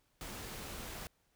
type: noise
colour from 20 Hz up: pink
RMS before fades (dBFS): -45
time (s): 0.21-1.07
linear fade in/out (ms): 0
effects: pink hiss -75 dBFS RMS until 1.35 s